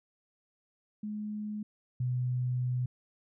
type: tone pair in turn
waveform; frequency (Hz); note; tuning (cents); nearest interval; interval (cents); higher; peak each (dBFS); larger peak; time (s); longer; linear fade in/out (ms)
sine; 210.9 / 125.17; G#3 / B2; +27 / +24; major sixth; 903; first; -34 / -28; second; 1.03-1.63 / 2-2.86; second; 5
effects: none

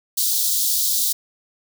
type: high-pass noise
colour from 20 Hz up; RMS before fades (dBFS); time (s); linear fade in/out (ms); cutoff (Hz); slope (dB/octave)
white; -20; 0.17-1.13; 10; 3600; 48
effects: none

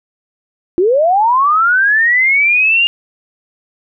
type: linear sweep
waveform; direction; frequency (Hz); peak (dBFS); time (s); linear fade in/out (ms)
sine; up; 333.4 to 2834; -8; 0.78-2.87; 0
effects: none

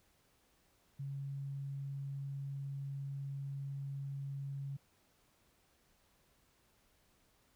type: tone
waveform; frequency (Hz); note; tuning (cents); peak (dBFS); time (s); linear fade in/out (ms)
sine; 138.59; C#3; 0; -39; 0.99-4.77; 10
effects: pink hiss -72 dBFS RMS until 7.55 s

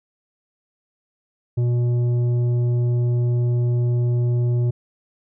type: tone with tanh clipping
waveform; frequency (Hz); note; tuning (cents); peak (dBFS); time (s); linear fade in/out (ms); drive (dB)
sine; 121; B2; -35; -18; 1.57-4.71; 10; 8
effects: none

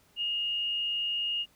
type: tone with frequency modulation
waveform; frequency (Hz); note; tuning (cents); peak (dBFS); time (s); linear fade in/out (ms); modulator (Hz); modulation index
sine; 2849; F7; +34; -28; 0.16-1.46; 50; 94.1; 0.45
effects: pink hiss -64 dBFS RMS until 1.55 s

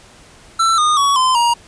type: tone with pitch steps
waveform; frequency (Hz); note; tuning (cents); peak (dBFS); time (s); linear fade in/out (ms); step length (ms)
square; 1336 / 1225.1 / 1123.4 / 1030.2 / 944.7; E6 / D#6 / C#6 / C6 / A#5; +23 / -27 / +23 / -27 / +23; -12; 0.59-1.54; 10; 190
effects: pink hiss -44 dBFS RMS until 1.67 s + resampled to 22050 Hz

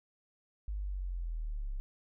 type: linear sweep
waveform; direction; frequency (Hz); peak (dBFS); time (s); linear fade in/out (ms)
sine; down; 51.91 to 32.71; -34; 0.68-1.8; 0
effects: none

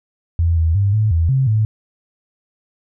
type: tone with pitch steps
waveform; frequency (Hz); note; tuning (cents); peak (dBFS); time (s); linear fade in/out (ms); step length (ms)
sine; 84 / 81.3 / 99.7 / 107.8 / 82.6 / 133.2 / 108.6; E2 / E2 / G2 / A2 / E2 / C3 / A2; +33 / -23 / +30 / -35 / +4 / +31 / -22; -12; 0.39-1.65; 0; 180
effects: none

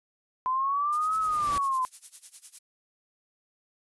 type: linear two-way sweep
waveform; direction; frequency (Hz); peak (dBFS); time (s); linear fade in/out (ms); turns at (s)
sine; up then down; 1012 to 1300 to 1012; -24; 0.46-1.85; 0; 1.18
type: noise with exponential growth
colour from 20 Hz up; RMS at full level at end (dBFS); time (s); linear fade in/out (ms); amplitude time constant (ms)
pink; -34; 0.84-1.58; 2; 160
type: noise with tremolo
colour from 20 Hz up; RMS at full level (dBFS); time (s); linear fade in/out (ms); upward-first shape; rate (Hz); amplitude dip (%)
violet; -39; 0.92-2.59; 10; sine; 9.9; 90
effects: resampled to 24000 Hz

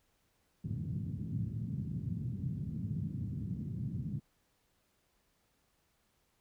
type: band-pass noise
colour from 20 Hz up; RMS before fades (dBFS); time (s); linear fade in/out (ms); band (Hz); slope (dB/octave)
pink; -38; 0.64-4.2; 10; 100 to 190; 24
effects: pink hiss -75 dBFS RMS until 6.4 s

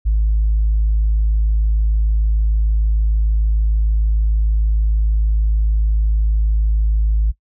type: tone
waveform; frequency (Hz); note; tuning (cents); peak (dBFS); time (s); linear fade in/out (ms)
sine; 53.3; G#1; +46; -11; 0.05-7.32; 20
effects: noise-tail reverb RT60 0.1 s tail -20 dB re dry + tanh soft clip ceiling -9 dBFS

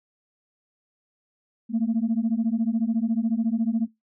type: beating tone pair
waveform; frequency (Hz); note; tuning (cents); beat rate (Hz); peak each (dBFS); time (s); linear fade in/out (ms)
sine; 220 / 234; A3 / A#3; 0 / +7; 14; -23; 1.69-3.88; 50
effects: noise-tail reverb RT60 0.2 s tail -26 dB re dry + tanh soft clip ceiling -16 dBFS

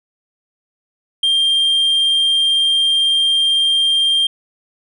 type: tone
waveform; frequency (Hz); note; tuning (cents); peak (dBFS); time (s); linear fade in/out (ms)
sine; 3189; G7; +29; -9; 1.23-4.27; 5
effects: tanh soft clip ceiling -11 dBFS

